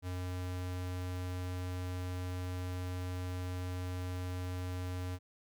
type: tone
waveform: square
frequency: 90.7 Hz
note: F#2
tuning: 34 cents flat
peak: -37 dBFS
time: 0.02-5.19 s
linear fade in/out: 50 ms
effects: none